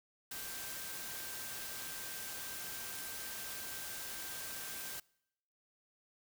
sine tone in noise, 1568 Hz, G6, in tune, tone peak -53 dBFS, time 0.31-5 s, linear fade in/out 5 ms, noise white, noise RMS -44 dBFS, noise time 0.31-5 s, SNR -12 dB, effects noise-tail reverb RT60 0.8 s tail -25 dB re dry

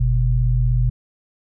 sine tone pair together, 46.96 / 123.47 Hz, F#1 / B2, +26 / 0 cents, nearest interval octave + perfect fourth, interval 1674 cents, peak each -17 dBFS, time 0-0.9 s, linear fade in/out 10 ms, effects none

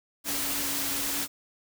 sine tone in noise, 281.5 Hz, C#4, 27 cents sharp, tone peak -40 dBFS, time 0.24-1.28 s, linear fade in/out 50 ms, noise white, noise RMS -30 dBFS, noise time 0.24-1.28 s, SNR -13 dB, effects none

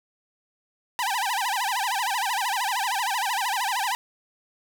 sawtooth tone with vibrato, 881 Hz, A5, 2 cents sharp, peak -20 dBFS, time 0.99-3.95 s, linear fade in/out 0 ms, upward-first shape sine, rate 13 Hz, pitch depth 240 cents each way, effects none

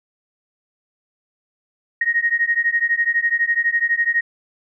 sine beating tone pair, 1866 / 1878 Hz, A#6 / A#6, +1 / +12 cents, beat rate 12 Hz, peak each -19 dBFS, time 2.01-4.21 s, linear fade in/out 5 ms, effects none

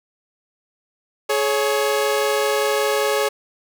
sawtooth tone pair together, 422.1 / 554.4 Hz, G#4 / C#5, +28 / 0 cents, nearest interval perfect fourth, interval 472 cents, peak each -16 / -17 dBFS, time 1.29-3.29 s, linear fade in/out 10 ms, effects none

